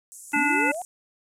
pink band-pass noise, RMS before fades -44 dBFS, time 0.12-0.85 s, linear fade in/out 0 ms, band 6800 to 11000 Hz, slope 48 dB/octave
click train, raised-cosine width 0.2 ms, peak -35 dBFS, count 8, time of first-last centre 0.32-0.816 s, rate 14.1 Hz
harmonic tone, 290.7 Hz, D4, 18 cents flat, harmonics 1 / 3 / 5 / 7 / 9, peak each -26 / -26 / -26 / -26 / -26 dBFS, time 0.33-0.72 s, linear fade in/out 10 ms
sine exponential sweep, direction up, 217.9 to 757 Hz, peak -29 dBFS, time 0.36-0.82 s, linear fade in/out 2 ms
effects none

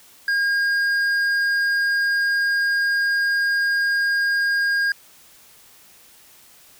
sine tone with hard clipping, 1621 Hz, G#6, 42 cents flat, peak -19 dBFS, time 0.28-4.92 s, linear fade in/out 2 ms, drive 6 dB, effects white hiss -50 dBFS RMS until 6.79 s

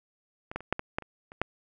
clicks, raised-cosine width 0.5 ms, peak -23 / -17 / -30 / -10 / -17 / -13 / -29 / -30 / -10 dBFS, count 9, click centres 0.515 / 0.56 / 0.606 / 0.726 / 0.794 / 0.985 / 1.023 / 1.319 / 1.416 s, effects none

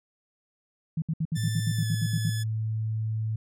sine tone bursts, 160 Hz, D#3, 49 cents sharp, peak -24 dBFS, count 12, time 0.97-2.297 s, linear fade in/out 5 ms, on 51 ms, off 65 ms
10% pulse tone with pitch glide, 1764 to 1716.8 Hz, A6 to A6, +4 to -43 cents, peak -27 dBFS, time 1.35-2.44 s, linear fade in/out 20 ms, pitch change -47 cents, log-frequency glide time 1.72-1.89 s
sine tone, 110 Hz, A2, in tune, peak -26 dBFS, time 1.37-3.36 s, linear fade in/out 5 ms
effects none

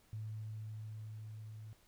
sine tone with level ramp, 108.5 Hz, A2, 24 cents flat, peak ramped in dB -40 to -47 dBFS, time 0.13-1.73 s, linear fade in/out 0 ms, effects pink hiss -69 dBFS RMS until 1.87 s

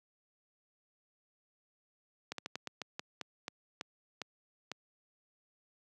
slowing click train, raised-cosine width 0.2 ms, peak -21 dBFS, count 12, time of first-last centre 2.32-4.716 s, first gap 63 ms, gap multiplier 1.23, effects high-pass 150 Hz 12 dB/octave

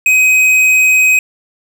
sine tone with tanh clipping, 2521 Hz, D#7, 22 cents sharp, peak -8 dBFS, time 0.06-1.19 s, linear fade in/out 2 ms, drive 11 dB, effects none

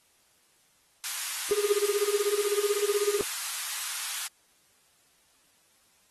white high-pass noise, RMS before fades -33 dBFS, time 1.04-4.27 s, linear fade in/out 0 ms, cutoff 960 Hz, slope 24 dB/octave
triangle tone with tremolo, 410 Hz, G#4, 22 cents flat, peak -19 dBFS, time 1.51-3.21 s, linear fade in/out 0 ms, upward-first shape sine, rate 16 Hz, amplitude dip 90%
effects white hiss -65 dBFS RMS until 6.1 s + AAC 32 kbps

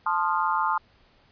sine chord, F dominant seventh, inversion first, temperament equal with one note detuned, 880 / 1046.5 / 1230.2 / 1396.9 Hz, A5 / C6 / Eb6 / F6, 0 / 0 / -20 / 0 cents, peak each -26 / -27 / -27 / -31 dBFS, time 0.06-0.78 s, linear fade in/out 5 ms, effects pink hiss -60 dBFS RMS until 1.31 s + resampled to 11025 Hz

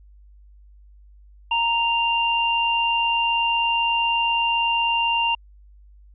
sine tone pair together, 930.4 / 2788 Hz, A#5 / F7, -4 / -4 cents, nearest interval octave + perfect fifth, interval 1900 cents, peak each -21 dBFS, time 1.51-5.35 s, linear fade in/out 5 ms, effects added 50 Hz sine -46 dBFS peak until 6.14 s

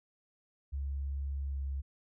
sine tone with pitch glide, 69.3 to 68.46 Hz, C#2 to C#2, 0 to -21 cents, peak -33 dBFS, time 0.72-1.82 s, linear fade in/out 20 ms, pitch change -21 cents, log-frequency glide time 1.49-1.57 s, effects none

